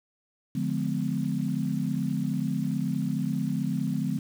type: chord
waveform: sine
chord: D diminished seventh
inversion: none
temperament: just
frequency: 146.83 / 176.2 / 211.4 / 253.7 Hz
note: D3 / F3 / Ab3 / Cb4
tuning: 0 / +16 / +31 / +47 cents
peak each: -31 dBFS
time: 0.55-4.19 s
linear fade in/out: 5 ms
effects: 8-bit